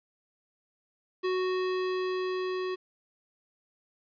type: tone with level ramp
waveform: square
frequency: 370 Hz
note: F#4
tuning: in tune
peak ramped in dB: -27 to -31 dBFS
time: 1.23-2.76 s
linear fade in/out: 20 ms
effects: resampled to 11025 Hz + 10-bit